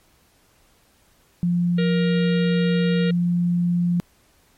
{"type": "tone", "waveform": "sine", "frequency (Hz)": 174.61, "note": "F3", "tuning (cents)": 0, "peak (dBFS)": -17, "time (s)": [1.43, 4], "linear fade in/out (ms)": 0}
{"type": "harmonic tone", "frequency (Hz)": 470.5, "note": "A#4", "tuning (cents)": 16, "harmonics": [1, 3, 4, 5, 6, 7, 8, 9], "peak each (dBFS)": [-24, -35, -35, -39, -37, -41, -39, -44], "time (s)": [1.78, 3.11], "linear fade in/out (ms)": 5}
{"effects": ["pink hiss -59 dBFS RMS until 4.57 s", "MP3 64 kbps"]}